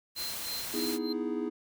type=noise; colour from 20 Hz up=white; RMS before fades=-38 dBFS; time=0.15-0.99 s; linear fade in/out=50 ms
type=tone with tremolo; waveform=triangle; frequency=4125 Hz; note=C8; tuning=25 cents flat; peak=-34 dBFS; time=0.16-1.13 s; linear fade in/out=5 ms; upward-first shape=sine; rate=3.3 Hz; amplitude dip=85%
type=chord; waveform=triangle; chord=E major seventh; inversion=second; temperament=equal; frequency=246.9 / 311.1 / 329.6 / 415.3 Hz; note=B3 / D#4 / E4 / G#4; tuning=0 / 0 / 0 / 0 cents; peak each=-34 dBFS; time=0.73-1.5 s; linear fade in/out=20 ms
effects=none